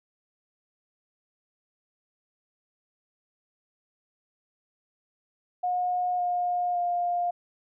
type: tone with pitch steps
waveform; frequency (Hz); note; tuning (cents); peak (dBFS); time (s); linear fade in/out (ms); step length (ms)
sine; 721 / 712.3 / 703.7; F#5 / F5 / F5; -45 / +34 / +13; -24; 5.63-7.31; 10; 560
effects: none